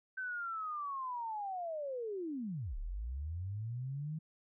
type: linear two-way sweep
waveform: sine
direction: down then up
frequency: 1544 to 32.7 to 160.2 Hz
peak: -37 dBFS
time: 0.17-4.19 s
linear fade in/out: 10 ms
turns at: 2.77 s
effects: none